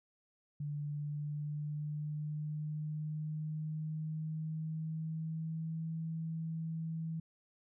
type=tone with pitch glide; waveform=sine; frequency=146.83 to 161.98 Hz; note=D3 to E3; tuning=0 to -30 cents; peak=-36 dBFS; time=0.6-7.2 s; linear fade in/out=5 ms; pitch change=+170 cents; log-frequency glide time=0.86-5.91 s; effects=none